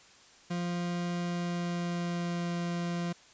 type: tone with pitch glide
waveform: 40% pulse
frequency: 174.61 to 172.9 Hz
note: F3 to F3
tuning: 0 to -17 cents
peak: -30 dBFS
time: 0.5-3.13 s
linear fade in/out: 10 ms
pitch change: -17 cents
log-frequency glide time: 1.14-2.51 s
effects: white hiss -57 dBFS RMS until 3.33 s + resampled to 16000 Hz